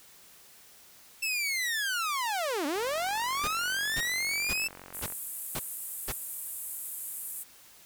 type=linear two-way sweep; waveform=sawtooth; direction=down then up; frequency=2668 to 270.4 to 2668 Hz; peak=-25 dBFS; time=1.22-4.68 s; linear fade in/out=10 ms; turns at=2.66 s
type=click train; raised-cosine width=0.5 ms; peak=-30 dBFS; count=109; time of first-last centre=2.76-5.123 s; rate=45.7 Hz
type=noise bursts; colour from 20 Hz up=pink; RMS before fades=-34 dBFS; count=6; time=3.43-6.124 s; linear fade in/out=10 ms; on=49 ms; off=480 ms
type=band-pass noise; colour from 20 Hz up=white; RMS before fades=-39 dBFS; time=4.93-7.44 s; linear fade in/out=20 ms; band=8000 to 15000 Hz; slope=48 dB/octave
effects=white hiss -55 dBFS RMS until 7.85 s